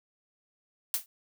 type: noise with exponential decay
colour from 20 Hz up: blue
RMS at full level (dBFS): -24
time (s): 0.94-1.06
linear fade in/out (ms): 1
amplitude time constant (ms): 26
effects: none